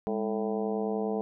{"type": "harmonic tone with a mistuned harmonic", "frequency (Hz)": 110, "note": "A2", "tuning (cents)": 0, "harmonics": [2, 3, 4, 5, 6, 7, 8, 9], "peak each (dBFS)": [-32, -40, -31, -40, -38, -38, -48, -47], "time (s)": [0.07, 1.21], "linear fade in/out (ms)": 0, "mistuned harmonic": 2, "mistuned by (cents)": -110, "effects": []}